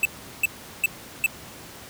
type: tone bursts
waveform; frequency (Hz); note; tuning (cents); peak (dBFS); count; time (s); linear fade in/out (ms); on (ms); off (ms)
square; 2637; E7; 0; -17; 4; 0.03-1.262; 2; 23; 380
effects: pink hiss -42 dBFS RMS until 1.89 s + high-pass 80 Hz 12 dB/octave